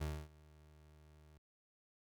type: tone with ADSR envelope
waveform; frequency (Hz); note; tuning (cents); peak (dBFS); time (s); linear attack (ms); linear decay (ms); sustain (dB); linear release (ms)
30% pulse; 76.1; D#2; -38; -34; 0-1.38; 20; 260; -24; 4
effects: none